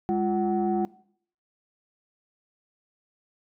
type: tone cluster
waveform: sine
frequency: 204.3 / 347 / 749 Hz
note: G#3 / F4 / F#5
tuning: -28 / -11 / +21 cents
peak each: -26 / -25 / -27 dBFS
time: 0.09-0.85 s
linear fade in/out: 0 ms
effects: noise-tail reverb RT60 0.6 s tail -21 dB re dry + tanh soft clip ceiling -16 dBFS